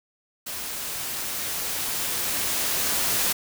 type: noise with level ramp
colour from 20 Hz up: white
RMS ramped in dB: -33 to -23 dBFS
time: 0.46-3.33 s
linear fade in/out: 10 ms
effects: none